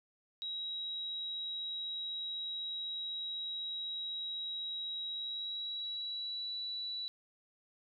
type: tone with pitch glide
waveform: sine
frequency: 3844 to 3943 Hz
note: B7 to B7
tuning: -48 to -4 cents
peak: -37 dBFS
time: 0.42-7.08 s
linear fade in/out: 0 ms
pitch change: +44 cents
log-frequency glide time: 5.09-6.52 s
effects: none